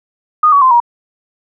sine tone with pitch steps, 1232 / 1129.7 / 1036 / 950 Hz, D#6 / C#6 / C6 / A#5, -17 / +32 / -17 / +33 cents, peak -5 dBFS, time 0.43-0.802 s, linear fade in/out 5 ms, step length 93 ms, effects none

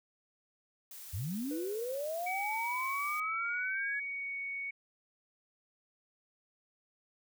blue noise, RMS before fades -48 dBFS, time 0.91-3.2 s, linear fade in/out 2 ms
sine linear sweep, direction up, 77.78 to 1700 Hz, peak -34 dBFS, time 1.13-4 s, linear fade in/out 10 ms
triangle tone with exponential decay, 493.9 Hz, B4, in tune, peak -39 dBFS, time 1.51-2.62 s, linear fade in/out 1 ms, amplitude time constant 240 ms
sine tone with pitch glide, 2275 to 2228 Hz, C#7 to C#7, +44 to +8 cents, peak -36 dBFS, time 2.26-4.71 s, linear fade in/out 10 ms, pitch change -36 cents, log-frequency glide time 3.32-4.39 s
effects none

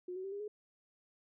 sine tone with pitch steps, 360.6 / 374.6 / 389.2 / 404.3 / 420 Hz, F#4 / F#4 / G4 / G#4 / G#4, -45 / +21 / -12 / -46 / +19 cents, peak -39 dBFS, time 0.08-0.48 s, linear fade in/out 5 ms, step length 80 ms, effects none

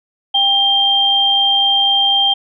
sine tone pair together, 794 / 3176 Hz, G5 / G7, +22 / +22 cents, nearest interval 2 octaves, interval 2400 cents, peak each -18 / -11 dBFS, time 0.34-2.34 s, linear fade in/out 10 ms, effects none

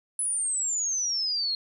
sine exponential sweep, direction down, 10220 to 4200 Hz, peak -25 dBFS, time 0.19-1.55 s, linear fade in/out 2 ms, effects none

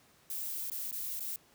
violet noise with dropouts, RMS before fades -38 dBFS, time 0.3-1.36 s, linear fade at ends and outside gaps 2 ms, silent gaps 0.7-0.716 / 0.912-0.926 / 1.196-1.205 s, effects pink hiss -64 dBFS RMS until 1.54 s + high-pass 80 Hz 12 dB/octave

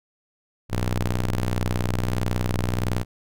sawtooth ring-modulated tone, 61.3 Hz, B1, 12 cents flat, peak -15 dBFS, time 0.69-3.05 s, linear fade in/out 50 ms, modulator 41.4 Hz, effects none

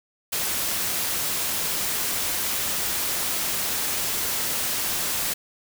white noise, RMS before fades -26 dBFS, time 0.32-5.34 s, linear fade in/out 10 ms, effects none

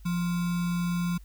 sine tone with sample-and-hold, 174.61 Hz, F3, in tune, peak -25 dBFS, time 0.05-1.18 s, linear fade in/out 10 ms, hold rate 1225 Hz, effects added 50 Hz sine -45 dBFS peak until 1.24 s + white hiss -64 dBFS RMS until 1.24 s

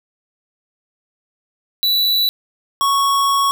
square tone pair in turn, 3951 / 1108.7 Hz, B7 / C#6, 0 / 0 cents, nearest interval octave + minor seventh, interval 2200 cents, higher first, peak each -14 dBFS, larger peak neither, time 1.83-2.29 / 2.81-3.51 s, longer second, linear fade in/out 0 ms, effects none

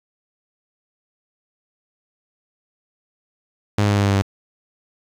sawtooth tone with pitch steps, 103.83 / 102.87 / 101.93 / 100.99 / 100.06 / 99.14 / 98.23 Hz, G#2 / G#2 / G#2 / G#2 / G2 / G2 / G2, 0 / -16 / -32 / -48 / +36 / +20 / +4 cents, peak -11 dBFS, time 3.78-4.221 s, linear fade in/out 5 ms, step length 63 ms, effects low-pass 7000 Hz 12 dB/octave + 8-bit

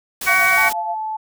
white noise, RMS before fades -27 dBFS, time 0.21-0.73 s, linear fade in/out 5 ms
harmonic tone, 375.5 Hz, F#4, 26 cents sharp, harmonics 2 / 3 / 4 / 5 / 6, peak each -26 / -21 / -19 / -24 / -15 dBFS, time 0.26-0.7 s, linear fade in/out 20 ms
sine tone with tremolo, 691 Hz, F5, 19 cents flat, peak -21 dBFS, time 0.28-0.95 s, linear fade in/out 10 ms, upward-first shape triangle, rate 8.4 Hz, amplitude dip 95%
sine tone, 870 Hz, A5, 20 cents flat, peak -22 dBFS, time 0.57-1.17 s, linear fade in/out 10 ms
effects none

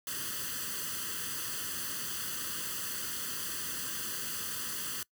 white noise with comb filter, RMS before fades -37 dBFS, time 0.07-5.03 s, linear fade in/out 2 ms, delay 0.65 ms, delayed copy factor +0.85, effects noise-tail reverb RT60 0.1 s tail -23 dB re dry + high-pass 80 Hz 12 dB/octave

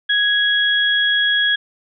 sine tone pair together, 1661.2 / 3322 Hz, G#6 / G#7, 0 / 0 cents, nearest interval octave, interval 1200 cents, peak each -16 / -17 dBFS, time 0.09-1.56 s, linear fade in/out 10 ms, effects none

